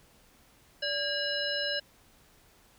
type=harmonic tone with a mistuned harmonic; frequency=580 Hz; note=D5; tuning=22 cents flat; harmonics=1 / 3 / 5 / 7 / 9; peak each=-35 / -34 / -35 / -37 / -36 dBFS; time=0.82-1.8 s; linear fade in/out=10 ms; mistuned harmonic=3; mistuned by=-120 cents; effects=pink hiss -61 dBFS RMS until 2.78 s